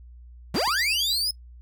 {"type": "linear sweep", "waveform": "40% pulse", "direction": "up", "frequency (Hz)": [116.54, 5200], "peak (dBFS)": -22, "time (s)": [0.54, 1.31], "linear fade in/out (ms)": 5}
{"type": "tone with tremolo", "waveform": "sine", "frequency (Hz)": 4736, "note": "D8", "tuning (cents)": 14, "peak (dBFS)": -26, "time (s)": [0.56, 1.18], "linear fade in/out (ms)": 2, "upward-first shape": "sine", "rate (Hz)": 9.4, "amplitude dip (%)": 50}
{"type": "click", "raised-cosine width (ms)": 2, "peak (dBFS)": -28, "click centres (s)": 0.677}
{"effects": ["noise-tail reverb RT60 0.1 s tail -21 dB re dry", "added 60 Hz sine -43 dBFS peak until 1.61 s"]}